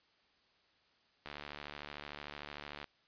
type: click train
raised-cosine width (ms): 0.3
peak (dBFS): -28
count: 117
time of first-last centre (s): 1.26-2.843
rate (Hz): 73.3
effects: white hiss -71 dBFS RMS until 3.07 s + resampled to 11025 Hz